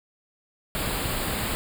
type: band-stop noise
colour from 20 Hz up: pink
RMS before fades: -28 dBFS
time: 0.75-1.55 s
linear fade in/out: 0 ms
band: 4900 to 7200 Hz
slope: 96 dB/octave
effects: none